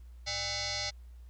sine tone with frequency modulation, 104.1 Hz, G#2, 5 cents sharp, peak -32 dBFS, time 0.26-0.91 s, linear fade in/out 20 ms, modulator 704 Hz, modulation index 8, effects added 60 Hz sine -47 dBFS peak until 1.29 s + pink hiss -71 dBFS RMS until 1.29 s

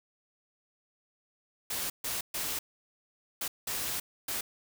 white noise bursts at uneven times, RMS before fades -34 dBFS, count 6, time 1.7-1.9 / 2.04-2.21 / 2.34-2.59 / 3.41-3.48 / 3.67-4 / 4.28-4.41 s, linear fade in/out 5 ms, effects none

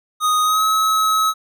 square tone with pitch glide, 1244.5 to 1284.7 Hz, D#6 to E6, 0 to -45 cents, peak -15 dBFS, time 0.2-1.34 s, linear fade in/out 50 ms, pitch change +55 cents, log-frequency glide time 0.43-0.64 s, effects none

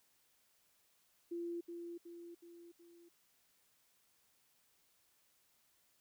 sine tone with echo, 342.6 Hz, F4, 33 cents flat, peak -39 dBFS, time 1.31-1.61 s, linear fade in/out 10 ms, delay 370 ms, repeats 4, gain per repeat -5 dB, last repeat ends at 3.09 s, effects white hiss -74 dBFS RMS until 6 s

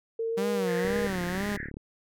sine tone with pitch glide, 454 to 476.6 Hz, A#4 to A#4, -46 to +38 cents, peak -27 dBFS, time 0.19-1.07 s, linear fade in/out 5 ms, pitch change +84 cents, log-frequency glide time 0.3-0.47 s
sawtooth tone with vibrato, 190 Hz, F#3, 46 cents sharp, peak -25 dBFS, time 0.37-1.57 s, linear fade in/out 10 ms, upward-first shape sine, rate 2 Hz, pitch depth 140 cents each way
white band-pass noise, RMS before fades -40 dBFS, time 0.65-1.71 s, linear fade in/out 50 ms, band 1600 to 2000 Hz, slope 96 dB/octave
click train, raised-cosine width 3 ms, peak -26 dBFS, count 34, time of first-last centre 0.85-1.769 s, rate 35.9 Hz
effects none

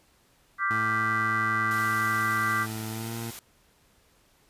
sine chord, G dominant seventh, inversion second, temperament equal, 1174.7 / 1396.9 / 1568 / 1975.5 Hz, D6 / F6 / G6 / B6, 0 / 0 / 0 / 0 cents, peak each -27 / -33 / -29 / -31 dBFS, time 0.58-2.67 s, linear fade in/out 50 ms
20% pulse tone with pitch glide, 110 to 115.47 Hz, A2 to A#2, 0 to -16 cents, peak -28 dBFS, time 0.7-3.31 s, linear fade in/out 10 ms, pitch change +84 cents, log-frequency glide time 2.9-3.14 s
white noise, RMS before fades -41 dBFS, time 1.71-3.39 s, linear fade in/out 0 ms
effects pink hiss -63 dBFS RMS until 4.49 s + resampled to 32000 Hz

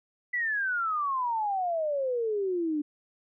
sine exponential sweep, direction down, 2000 to 290 Hz, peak -26 dBFS, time 0.33-2.82 s, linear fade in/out 10 ms, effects none

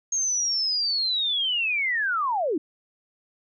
sine linear sweep, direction down, 6520 to 275.6 Hz, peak -22 dBFS, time 0.12-2.58 s, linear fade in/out 5 ms, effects none

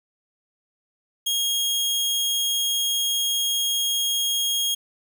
sawtooth tone, 3265 Hz, G#7, 30 cents flat, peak -18 dBFS, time 1.26-4.75 s, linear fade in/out 10 ms, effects 9-bit

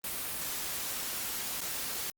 white noise with dropouts, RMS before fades -36 dBFS, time 0.04-2.1 s, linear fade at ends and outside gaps 0 ms, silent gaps 1.606-1.615 s, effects Opus 32 kbps

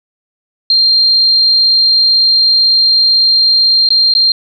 sine tone with dropouts, 4186 Hz, C8, in tune, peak -6 dBFS, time 0.7-4.32 s, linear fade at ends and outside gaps 2 ms, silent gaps 3.889-3.904 / 4.138-4.15 s, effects none

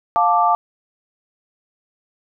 sine chord, D minor, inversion first, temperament just, 704.8 / 881 / 1174.7 Hz, F5 / A5 / D6, +16 / +2 / 0 cents, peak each -17 dBFS, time 0.16-0.55 s, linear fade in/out 0 ms, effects none

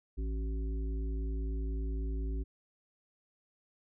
harmonic tone with a mistuned harmonic, 55 Hz, A1, in tune, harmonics 1 / 3 / 5 / 7, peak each -32 / -49 / -45 / -48 dBFS, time 0.17-2.44 s, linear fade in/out 20 ms, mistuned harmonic 7, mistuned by -28 cents, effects none

